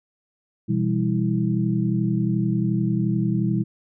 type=tone cluster; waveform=sine; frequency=124.4 / 167.1 / 198.5 / 325.4 Hz; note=B2 / E3 / G3 / E4; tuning=+13 / +24 / +22 / -22 cents; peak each=-24 / -25 / -23 / -28 dBFS; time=0.68-3.64 s; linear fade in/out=20 ms; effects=none